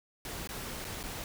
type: noise with dropouts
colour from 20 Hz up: pink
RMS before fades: -40 dBFS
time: 0.25-1.24 s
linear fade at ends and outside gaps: 1 ms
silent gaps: 0.474-0.49 / 0.845-0.85 / 1.03-1.037 s
effects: none